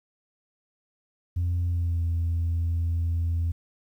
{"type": "tone with pitch glide", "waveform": "sine", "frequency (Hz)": [87.31, 84.09], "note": ["F2", "E2"], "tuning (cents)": [0, 35], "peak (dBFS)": -21, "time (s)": [1.36, 3.52], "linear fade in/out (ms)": 10, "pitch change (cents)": -65, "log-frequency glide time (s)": [1.65, 2.03], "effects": ["tanh soft clip ceiling -21 dBFS", "10-bit"]}